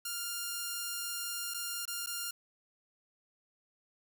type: tone with dropouts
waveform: 5% pulse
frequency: 1402 Hz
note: F6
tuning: 6 cents sharp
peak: -24 dBFS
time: 0.05-2.31 s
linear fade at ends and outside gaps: 5 ms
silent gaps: 1.539-1.543 / 1.855-1.877 / 2.062-2.07 s
effects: 10-bit